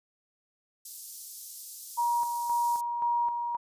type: high-pass noise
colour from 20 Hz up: white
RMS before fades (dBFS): -42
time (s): 0.85-2.81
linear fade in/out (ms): 5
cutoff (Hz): 5000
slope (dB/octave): 24
type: tone with tremolo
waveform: sine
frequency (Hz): 950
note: A#5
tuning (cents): +33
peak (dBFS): -24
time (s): 1.97-3.57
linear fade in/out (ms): 20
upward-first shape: square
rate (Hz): 1.9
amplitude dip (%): 45
effects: resampled to 32000 Hz